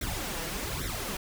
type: noise with flanger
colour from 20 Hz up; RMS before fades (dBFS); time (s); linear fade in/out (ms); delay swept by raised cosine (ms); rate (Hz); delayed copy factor
pink; -34; 0.01-1.17; 5; 0.52 to 6.12; 1.2; +0.85
effects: none